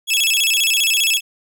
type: tone with vibrato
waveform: sawtooth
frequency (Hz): 2960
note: F#7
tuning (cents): 0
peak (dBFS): -11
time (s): 0.07-1.21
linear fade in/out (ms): 50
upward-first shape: square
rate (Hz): 15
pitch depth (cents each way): 210
effects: none